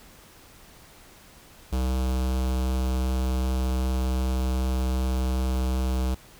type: tone with notch filter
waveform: square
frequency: 64.1 Hz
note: C2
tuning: 35 cents flat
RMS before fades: -25 dBFS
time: 1.72-6.15 s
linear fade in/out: 10 ms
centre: 1900 Hz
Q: 1.6
effects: pink hiss -51 dBFS RMS until 6.39 s